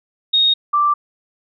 sine tone pair in turn, 3729 / 1174.6 Hz, A#7 / D6, 0 / 0 cents, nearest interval octave + minor sixth, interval 2000 cents, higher first, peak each -11 / -12 dBFS, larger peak first, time 0.33-0.54 / 0.73-0.94 s, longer neither, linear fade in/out 10 ms, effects none

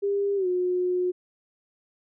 sine tone with pitch glide, 401.1 to 361.5 Hz, G4 to F#4, +40 to -40 cents, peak -22 dBFS, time 0.02-1.12 s, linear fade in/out 20 ms, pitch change -180 cents, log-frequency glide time 0.36-0.47 s, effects none

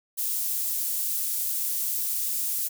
pink high-pass noise, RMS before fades -28 dBFS, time 0.17-2.69 s, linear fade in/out 20 ms, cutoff 12000 Hz, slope 12 dB/octave, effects none

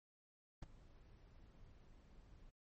brown noise with ADSR envelope, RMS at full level -43 dBFS, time 0.62-2.51 s, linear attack 8 ms, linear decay 14 ms, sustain -19 dB, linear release 19 ms, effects MP3 32 kbps

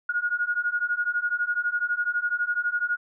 sine beating tone pair, 1433 / 1445 Hz, F6 / F#6, +44 / -41 cents, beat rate 12 Hz, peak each -27 / -26 dBFS, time 0.09-2.97 s, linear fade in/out 5 ms, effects none

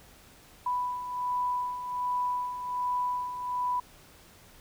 sine beating tone pair, 989 / 990.3 Hz, B5 / B5, +2 / +4 cents, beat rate 1.3 Hz, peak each -36 / -29 dBFS, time 0.66-3.8 s, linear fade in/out 5 ms, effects pink hiss -55 dBFS RMS until 4.6 s

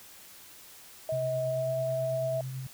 sine tone with pitch glide, 638 to 650.7 Hz, D#5 to E5, +43 to -23 cents, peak -28 dBFS, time 1.09-2.41 s, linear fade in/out 2 ms, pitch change +34 cents, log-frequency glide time 1.46-1.73 s
sine tone with tremolo, 130.81 Hz, C3, in tune, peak -33 dBFS, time 1.12-2.67 s, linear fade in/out 5 ms, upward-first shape sine, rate 9.1 Hz, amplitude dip 30%
effects white hiss -51 dBFS RMS until 2.73 s

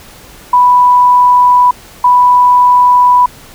sine tone bursts at uneven times, 987.8 Hz, B5, in tune, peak -3 dBFS, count 2, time 0.53-1.71 / 2.04-3.26 s, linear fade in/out 5 ms, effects pink hiss -36 dBFS RMS until 3.54 s

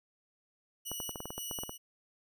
10% pulse tone with tremolo, 2935 Hz, F#7, 15 cents flat, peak -30 dBFS, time 0.85-1.78 s, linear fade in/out 20 ms, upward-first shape square, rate 1.9 Hz, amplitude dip 55%
clicks, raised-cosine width 1 ms, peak -26 dBFS, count 12, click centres 0.916 / 1.002 / 1.093 / 1.158 / 1.204 / 1.256 / 1.305 / 1.38 / 1.512 / 1.588 / 1.635 / 1.694 s
effects none

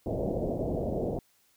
white low-pass noise, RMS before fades -31 dBFS, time 0.06-1.19 s, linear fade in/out 2 ms, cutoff 650 Hz, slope 48 dB/octave, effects white hiss -67 dBFS RMS until 1.56 s

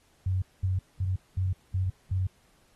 sine tone bursts, 93.3 Hz, F#2, 15 cents sharp, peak -24 dBFS, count 6, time 0.26-2.27 s, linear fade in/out 5 ms, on 160 ms, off 210 ms, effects pink hiss -65 dBFS RMS until 2.75 s + AAC 32 kbps

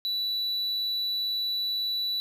triangle tone, 3951 Hz, B7, in tune, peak -25 dBFS, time 0.05-2.2 s, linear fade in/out 0 ms, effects none

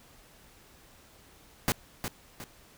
pink noise with echo, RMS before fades -26 dBFS, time 1.68-1.72 s, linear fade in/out 0 ms, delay 360 ms, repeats 2, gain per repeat -8 dB, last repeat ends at 2.44 s, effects pink hiss -57 dBFS RMS until 2.77 s

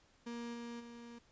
35% pulse tone with level steps, 235.9 Hz, A#3, 21 cents sharp, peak -40 / -42 / -48 dBFS, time 0.26-1.19 s, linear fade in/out 10 ms, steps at 0.53 / 0.79 s, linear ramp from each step 20 ms, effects pink hiss -69 dBFS RMS until 1.31 s + resampled to 16000 Hz

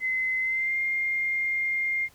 sine tone with pitch glide, 2048 to 2115 Hz, C7 to C7, -38 to +18 cents, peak -24 dBFS, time 0-2.09 s, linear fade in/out 50 ms, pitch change +56 cents, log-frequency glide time 0.4-0.79 s, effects pink hiss -57 dBFS RMS until 2.14 s

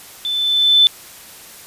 sine tone with level ramp, 3520 Hz, A7, in tune, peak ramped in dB -19 to -6 dBFS, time 0.25-0.87 s, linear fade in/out 0 ms, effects white hiss -39 dBFS RMS until 1.66 s + resampled to 32000 Hz

